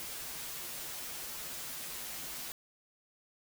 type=noise with comb filter; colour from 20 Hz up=white; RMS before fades=-42 dBFS; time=0-2.52 s; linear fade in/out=0 ms; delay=10 ms; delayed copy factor=-0.75; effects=none